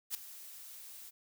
blue noise with ADSR envelope, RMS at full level -34 dBFS, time 0.1-1.11 s, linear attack 47 ms, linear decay 4 ms, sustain -16 dB, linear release 25 ms, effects none

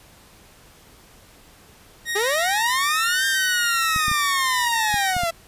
sawtooth tone with vibrato, 1849 Hz, A#6, 15 cents flat, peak -20 dBFS, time 2.05-5.15 s, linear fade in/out 50 ms, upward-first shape square, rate 0.77 Hz, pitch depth 22 cents each way
sawtooth linear two-way sweep, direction up then down, 387.6 to 1597 to 659 Hz, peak -17 dBFS, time 2.15-5.31 s, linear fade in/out 10 ms, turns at 3.26 s
clicks, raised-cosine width 5 ms, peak -18 dBFS, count 6, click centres 3.962 / 4.082 / 4.115 / 4.942 / 5.166 / 5.235 s
effects pink hiss -50 dBFS RMS until 5.47 s + resampled to 32000 Hz

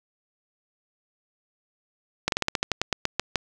slowing click train, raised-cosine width 0.2 ms, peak -5 dBFS, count 13, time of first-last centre 2.28-3.357 s, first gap 42 ms, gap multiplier 1.13, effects none

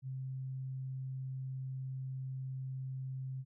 sine tone, 131.6 Hz, C3, 10 cents sharp, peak -38 dBFS, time 0.02-3.45 s, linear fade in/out 50 ms, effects none

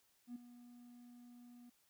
triangle tone with ADSR envelope, 242.3 Hz, B3, 33 cents flat, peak -39 dBFS, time 0.27-1.7 s, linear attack 85 ms, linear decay 9 ms, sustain -15 dB, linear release 9 ms, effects tanh soft clip ceiling -41 dBFS + white hiss -75 dBFS RMS until 1.89 s

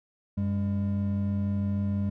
triangle tone pair together, 95.19 / 201.5 Hz, F#2 / G3, +50 / +48 cents, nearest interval octave + minor second, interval 1298 cents, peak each -26 dBFS, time 0.37-2.1 s, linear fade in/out 10 ms, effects none

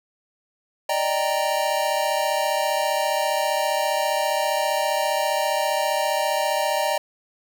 square chord, Eb major seventh, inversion third, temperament equal, 587.3 / 622.3 / 784 / 932.3 Hz, D5 / Eb5 / G5 / Bb5, 0 / 0 / 0 / 0 cents, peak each -27 dBFS, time 0.89-6.98 s, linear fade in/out 5 ms, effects none

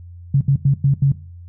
sine tone bursts at uneven times, 138.59 Hz, C#3, in tune, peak -10 dBFS, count 5, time 0.34-0.41 / 0.48-0.56 / 0.65-0.74 / 0.84-0.94 / 1.02-1.12 s, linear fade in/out 5 ms, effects noise-tail reverb RT60 0.4 s tail -18 dB re dry + added 87 Hz sine -35 dBFS peak until 1.48 s

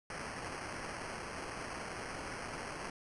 blue noise with sample-and-hold, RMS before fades -43 dBFS, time 0.1-2.9 s, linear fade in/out 2 ms, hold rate 3675 Hz, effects resampled to 24000 Hz

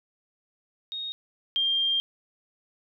sine tone pair in turn, 3729 / 3194 Hz, A#7 / G7, 0 / +32 cents, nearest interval minor third, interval 268 cents, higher first, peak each -31 / -22 dBFS, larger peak second, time 0.92-1.12 / 1.56-2 s, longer second, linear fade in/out 0 ms, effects none

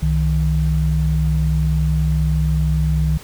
sine tone pair together, 65.4 / 155.56 Hz, C2 / D#3, 0 / 0 cents, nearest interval octave + minor third, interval 1500 cents, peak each -17 dBFS, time 0.02-3.18 s, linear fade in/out 10 ms, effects pink hiss -40 dBFS RMS until 3.23 s

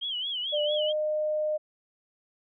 sine tone with vibrato, 3136 Hz, G7, in tune, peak -29 dBFS, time 0.01-0.93 s, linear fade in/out 20 ms, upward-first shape sine, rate 4.5 Hz, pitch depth 130 cents each way
sine tone with pitch glide, 595 to 611 Hz, D5 to D#5, +22 to -32 cents, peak -25 dBFS, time 0.52-1.58 s, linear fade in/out 20 ms, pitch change +46 cents, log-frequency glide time 0.66-0.86 s
effects none

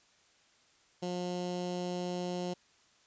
15% pulse tone with notch filter, 178.6 Hz, F3, 39 cents sharp, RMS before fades -36 dBFS, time 1.02-2.54 s, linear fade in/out 10 ms, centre 1700 Hz, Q 1.1, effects white hiss -66 dBFS RMS until 3.06 s + resampled to 16000 Hz

